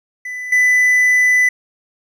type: tone with level steps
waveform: triangle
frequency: 1996 Hz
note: B6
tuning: 18 cents sharp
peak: -22 / -8 dBFS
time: 0.25-1.49 s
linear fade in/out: 5 ms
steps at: 0.52 s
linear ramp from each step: 5 ms
effects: none